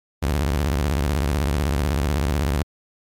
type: tone with vibrato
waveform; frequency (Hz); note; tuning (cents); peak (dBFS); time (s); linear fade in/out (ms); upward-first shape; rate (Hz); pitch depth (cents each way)
sawtooth; 71; C#2; +42; -15; 0.22-2.63; 10; sine; 16; 280
effects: MP3 64 kbps